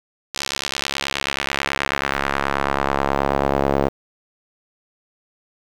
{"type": "tone with band-pass filter sweep", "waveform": "sawtooth", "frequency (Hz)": 69.3, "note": "C#2", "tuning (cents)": 0, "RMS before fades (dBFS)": -22, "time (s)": [0.34, 3.89], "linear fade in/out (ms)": 10, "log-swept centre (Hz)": [5000, 540], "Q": 1.2, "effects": ["7-bit"]}